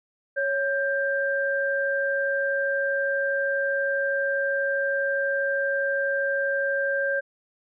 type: tone pair together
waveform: sine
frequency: 554.4 / 1583.1 Hz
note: C#5 / G6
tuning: 0 / +17 cents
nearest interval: octave + tritone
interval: 1817 cents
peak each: -25 dBFS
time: 0.36-7.21 s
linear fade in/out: 20 ms
effects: none